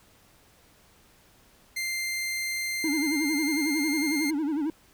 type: tone with pitch glide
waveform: sawtooth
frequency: 2093 to 2111 Hz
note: C7 to C7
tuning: 0 to +15 cents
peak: -25 dBFS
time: 1.76-4.31 s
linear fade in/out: 10 ms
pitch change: +15 cents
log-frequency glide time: 2.78-3.89 s
type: tone with vibrato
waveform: triangle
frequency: 300.2 Hz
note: D4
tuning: 38 cents sharp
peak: -23 dBFS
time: 2.84-4.7 s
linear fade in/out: 2 ms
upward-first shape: sine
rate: 11 Hz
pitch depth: 140 cents each way
effects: pink hiss -59 dBFS RMS until 4.93 s